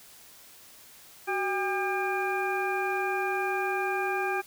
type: harmonic tone with a mistuned harmonic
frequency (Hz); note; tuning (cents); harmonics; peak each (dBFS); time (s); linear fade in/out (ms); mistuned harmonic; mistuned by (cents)
400.3; G4; +36; 1 / 2 / 3 / 4 / 6; -31 / -31 / -37 / -33 / -35; 1.27-4.42; 20; 1; -110
effects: white hiss -52 dBFS RMS until 4.46 s